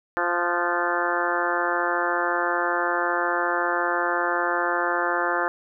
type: harmonic tone with a mistuned harmonic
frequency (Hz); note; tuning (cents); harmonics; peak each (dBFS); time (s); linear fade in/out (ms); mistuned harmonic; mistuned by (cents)
174.61; F3; 0; 2 / 3 / 4 / 5 / 6 / 7 / 8 / 9 / 10; -30 / -30 / -30 / -30 / -30 / -30 / -30 / -30 / -30; 0.17-5.48; 0; 9; -37
effects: none